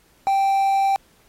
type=tone with quantisation; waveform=triangle; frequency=783 Hz; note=G5; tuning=2 cents flat; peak=-14 dBFS; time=0.27-0.96 s; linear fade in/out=0 ms; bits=7; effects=pink hiss -58 dBFS RMS until 1.28 s + AAC 48 kbps